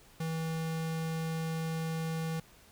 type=tone; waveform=square; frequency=161.9 Hz; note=E3; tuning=31 cents flat; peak=-33 dBFS; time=0.2-2.4 s; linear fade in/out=5 ms; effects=pink hiss -59 dBFS RMS until 2.71 s